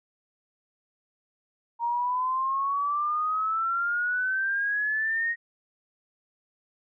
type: exponential sweep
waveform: sine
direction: up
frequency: 932.3 to 1878 Hz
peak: -24 dBFS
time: 1.79-5.36 s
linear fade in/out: 50 ms
effects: none